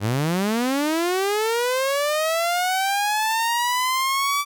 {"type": "linear sweep", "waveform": "sawtooth", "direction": "up", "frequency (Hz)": [96, 1160], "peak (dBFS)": -16, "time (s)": [0, 4.45], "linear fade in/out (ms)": 50, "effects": []}